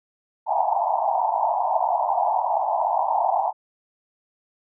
white band-pass noise, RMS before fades -22 dBFS, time 0.46-3.53 s, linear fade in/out 50 ms, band 650 to 960 Hz, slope 96 dB/octave, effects none

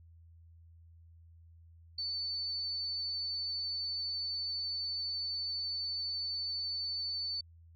sine tone, 4506 Hz, C#8, 28 cents sharp, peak -34 dBFS, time 1.98-7.41 s, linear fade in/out 5 ms, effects added 83 Hz sine -55 dBFS peak until 7.75 s

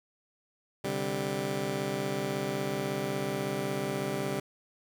15% pulse chord, C suspended second, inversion none, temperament just, 130.81 / 147.16 / 196.22 Hz, C3 / D3 / G3, 0 / +4 / +2 cents, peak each -30 / -30 / -28 dBFS, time 0.84-4.4 s, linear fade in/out 5 ms, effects 10-bit

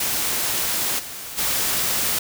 white noise with level steps, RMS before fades -23 / -34 / -22 dBFS, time 0-2.19 s, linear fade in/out 5 ms, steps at 0.98 / 1.37 s, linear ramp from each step 20 ms, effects none

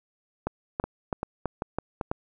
two click trains, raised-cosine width 1 ms, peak -13 / -15 dBFS, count 6 / 4, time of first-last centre 0.47-2.115 / 0.84-2.012 s, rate 3.04 / 2.56 Hz, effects none

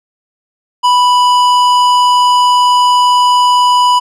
triangle tone with tanh clipping, 987.8 Hz, B5, in tune, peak -8 dBFS, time 0.83-4 s, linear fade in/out 20 ms, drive 18 dB, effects none

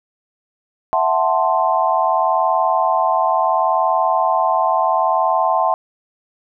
sine chord, F# half-diminished seventh, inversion third, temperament equal, 659.3 / 740 / 880 / 1046.5 Hz, E5 / F#5 / A5 / C6, 0 / 0 / 0 / 0 cents, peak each -19 dBFS, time 0.93-5.74 s, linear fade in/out 0 ms, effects none

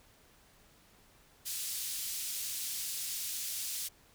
white band-pass noise, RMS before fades -38 dBFS, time 1.45-3.89 s, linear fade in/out 20 ms, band 3600 to 14000 Hz, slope 12 dB/octave, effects pink hiss -63 dBFS RMS until 4.14 s

